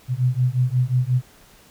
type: beating tone pair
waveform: sine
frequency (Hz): 123.47 / 129.07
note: B2 / C3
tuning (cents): 0 / -23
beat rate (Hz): 5.6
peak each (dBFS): -20 / -20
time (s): 0.08-1.22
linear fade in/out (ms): 50
effects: pink hiss -51 dBFS RMS until 1.7 s